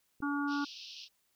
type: click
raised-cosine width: 3 ms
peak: -38 dBFS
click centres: 0.204 s
type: harmonic tone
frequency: 286.2 Hz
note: D4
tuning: 45 cents flat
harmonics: 1 / 3 / 4 / 5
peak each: -32 / -42 / -40 / -38 dBFS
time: 0.22-0.65 s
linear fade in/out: 10 ms
type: band-pass noise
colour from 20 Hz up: white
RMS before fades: -48 dBFS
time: 0.47-1.09 s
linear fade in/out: 50 ms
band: 2600 to 5600 Hz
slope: 96 dB/octave
effects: white hiss -75 dBFS RMS until 1.35 s